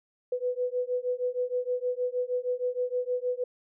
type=beating tone pair; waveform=sine; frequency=493.9 / 500.3 Hz; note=B4 / B4; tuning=0 / +22 cents; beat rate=6.4 Hz; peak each=-30 dBFS; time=0.32-3.44 s; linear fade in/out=5 ms; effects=none